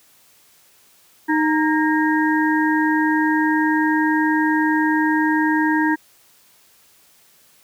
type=harmonic tone with a mistuned harmonic; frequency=310.1 Hz; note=D#4; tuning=6 cents flat; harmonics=1 / 3 / 5 / 6; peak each=-17 / -22 / -24 / -25 dBFS; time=1.28-5.96 s; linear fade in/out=20 ms; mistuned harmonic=5; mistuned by=+73 cents; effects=white hiss -54 dBFS RMS until 7.63 s + high-pass 60 Hz 12 dB/octave